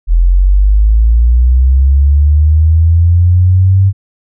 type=linear sweep; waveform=sine; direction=up; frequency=41.2 to 98 Hz; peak=-4 dBFS; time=0.07-3.93 s; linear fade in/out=50 ms; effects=none